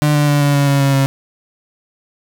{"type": "tone with pitch steps", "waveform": "35% pulse", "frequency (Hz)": [149, 147.12, 145.26, 143.43, 141.62, 139.83, 138.06, 136.32], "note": ["D3", "D3", "D3", "D3", "C#3", "C#3", "C#3", "C#3"], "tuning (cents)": [25, 3, -19, -41, 37, 15, -7, -29], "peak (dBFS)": -9, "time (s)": [0.02, 1.06], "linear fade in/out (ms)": 0, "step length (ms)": 130, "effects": []}